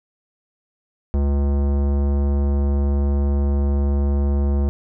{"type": "tone with tanh clipping", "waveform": "sine", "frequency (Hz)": 70.5, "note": "C#2", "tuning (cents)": 30, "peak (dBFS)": -18, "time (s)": [1.14, 4.69], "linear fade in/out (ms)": 0, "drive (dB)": 18, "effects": []}